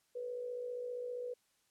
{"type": "tone with amplitude modulation", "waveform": "sine", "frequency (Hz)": 491.2, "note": "B4", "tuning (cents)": -9, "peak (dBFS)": -36, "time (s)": [0.15, 1.34], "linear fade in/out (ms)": 10, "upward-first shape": "sine", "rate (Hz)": 55.1, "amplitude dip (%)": 50, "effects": ["white hiss -75 dBFS RMS until 1.7 s", "low-pass 11000 Hz 12 dB/octave"]}